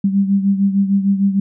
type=beating tone pair; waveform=sine; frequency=196 / 202.6 Hz; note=G3 / G#3; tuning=0 / -43 cents; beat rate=6.6 Hz; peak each=-13 / -19 dBFS; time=0.04-1.4 s; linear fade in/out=5 ms; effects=none